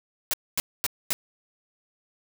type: noise bursts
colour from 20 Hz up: white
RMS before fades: -25 dBFS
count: 4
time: 0.31-1.13 s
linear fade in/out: 0 ms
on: 25 ms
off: 240 ms
effects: none